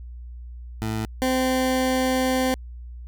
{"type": "tone pair in turn", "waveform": "20% pulse", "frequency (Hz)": [110, 258.5], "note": ["A2", "C4"], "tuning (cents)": [0, -21], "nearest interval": "octave + minor third", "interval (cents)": 1479, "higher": "second", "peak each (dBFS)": [-20, -15], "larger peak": "second", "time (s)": [[0.82, 1.05], [1.22, 2.54]], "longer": "second", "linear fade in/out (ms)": 0, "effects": ["added 60 Hz sine -35 dBFS peak until 3.07 s"]}